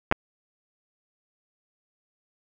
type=clicks; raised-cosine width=0.5 ms; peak=-5 dBFS; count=2; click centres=0.114 / 0.124 s; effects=none